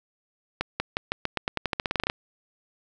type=accelerating click train; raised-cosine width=0.3 ms; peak=-9 dBFS; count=18; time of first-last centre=0.61-2.099 s; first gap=190 ms; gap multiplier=0.89; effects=none